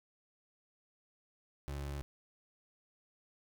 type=tone; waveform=30% pulse; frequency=70.5 Hz; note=C#2; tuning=30 cents sharp; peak=-36 dBFS; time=1.68-2.02 s; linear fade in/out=0 ms; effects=none